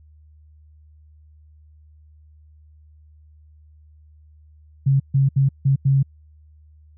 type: tone bursts at uneven times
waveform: sine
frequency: 136.4 Hz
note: C#3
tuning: 28 cents flat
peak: -13 dBFS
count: 5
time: 4.86-5 / 5.14-5.29 / 5.36-5.49 / 5.65-5.76 / 5.85-6.03 s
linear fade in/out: 10 ms
effects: added 76 Hz sine -47 dBFS peak until 6.97 s